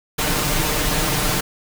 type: noise with comb filter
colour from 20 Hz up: pink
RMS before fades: -20 dBFS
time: 0.18-1.41 s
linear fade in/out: 10 ms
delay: 6.6 ms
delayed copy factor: +0.6
effects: none